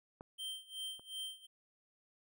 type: clicks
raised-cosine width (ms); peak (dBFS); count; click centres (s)
1; -34 / -44; 2; 0.209 / 0.995
type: tone with tremolo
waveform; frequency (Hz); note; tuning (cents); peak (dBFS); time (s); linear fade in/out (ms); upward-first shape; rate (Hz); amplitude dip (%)
square; 3136; G7; 0; -40; 0.38-1.47; 20; sine; 2.7; 90
effects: none